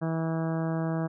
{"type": "harmonic tone", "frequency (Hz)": 162.6, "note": "E3", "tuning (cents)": -23, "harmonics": [1, 2, 3, 4, 5, 6, 7, 8, 9, 10], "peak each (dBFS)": [-28, -33, -39, -36, -42, -45, -45, -47, -49, -47], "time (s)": [0.01, 1.08], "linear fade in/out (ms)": 20, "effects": []}